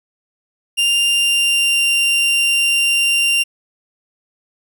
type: tone with pitch glide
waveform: 40% pulse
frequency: 2795 to 2779 Hz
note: F7 to F7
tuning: +1 to -9 cents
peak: -12 dBFS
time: 0.77-3.44 s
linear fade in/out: 20 ms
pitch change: -10 cents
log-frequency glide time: 1.06-1.84 s
effects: none